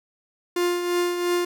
45% pulse tone with tremolo, 352.1 Hz, F4, 14 cents sharp, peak -19 dBFS, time 0.56-1.45 s, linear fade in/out 5 ms, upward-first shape triangle, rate 2.9 Hz, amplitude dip 55%, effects none

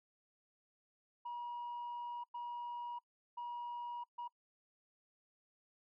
sine tone bursts at uneven times, 959 Hz, A#5, 49 cents sharp, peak -39 dBFS, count 4, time 1.25-2.24 / 2.34-2.99 / 3.37-4.04 / 4.18-4.28 s, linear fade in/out 10 ms, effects noise-tail reverb RT60 0.1 s tail -26 dB re dry + tanh soft clip ceiling -39 dBFS

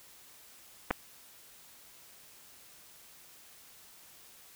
clicks, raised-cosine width 0.5 ms, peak -19 / -12 dBFS, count 2, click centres 0.906 / 0.91 s, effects white hiss -56 dBFS RMS until 4.55 s

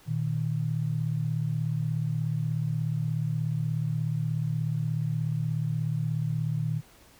sine tone pair together, 118.9 / 155.56 Hz, A#2 / D#3, +35 / 0 cents, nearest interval perfect fourth, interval 465 cents, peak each -29 / -28 dBFS, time 0.06-6.82 s, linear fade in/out 50 ms, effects pink hiss -56 dBFS RMS until 7.19 s

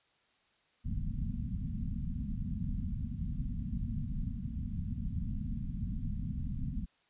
pink low-pass noise, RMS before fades -36 dBFS, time 0.84-6.86 s, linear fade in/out 20 ms, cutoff 250 Hz, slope 96 dB/octave, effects white hiss -71 dBFS RMS until 7.09 s + resampled to 8000 Hz

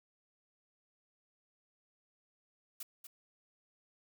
blue noise with echo, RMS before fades -43 dBFS, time 2.8-2.83 s, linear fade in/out 5 ms, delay 240 ms, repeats 1, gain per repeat -7 dB, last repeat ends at 3.07 s, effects none

